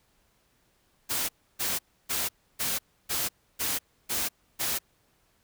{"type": "noise bursts", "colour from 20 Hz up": "white", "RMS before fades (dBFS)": -29, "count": 8, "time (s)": [1.09, 4.79], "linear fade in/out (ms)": 20, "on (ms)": 200, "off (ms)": 300, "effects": ["pink hiss -68 dBFS RMS until 5.43 s"]}